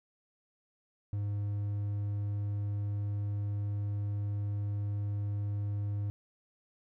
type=tone; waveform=triangle; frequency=102.3 Hz; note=G#2; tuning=26 cents flat; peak=-29 dBFS; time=1.13-6.1 s; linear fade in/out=0 ms; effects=none